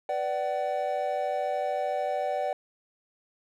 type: chord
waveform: triangle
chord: B minor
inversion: none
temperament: equal with one note detuned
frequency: 493.9 / 587.3 / 756.4 Hz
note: B4 / D5 / F#5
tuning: 0 / 0 / +38 cents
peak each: -33 / -28 / -28 dBFS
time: 0.09-2.53 s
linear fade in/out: 2 ms
effects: none